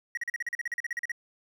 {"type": "tone bursts", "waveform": "triangle", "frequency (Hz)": 1900, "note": "A#6", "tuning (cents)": 33, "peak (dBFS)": -27, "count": 16, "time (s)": [0.15, 1.118], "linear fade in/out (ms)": 2, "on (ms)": 23, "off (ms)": 40, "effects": []}